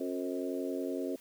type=harmonic tone with a mistuned harmonic; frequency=90.6 Hz; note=F#2; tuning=36 cents flat; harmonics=3 / 4 / 5 / 6 / 7; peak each=-36 / -38 / -40 / -42 / -43 dBFS; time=0-1.16 s; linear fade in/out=5 ms; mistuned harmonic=6; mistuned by=-30 cents; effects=white hiss -59 dBFS RMS until 1.2 s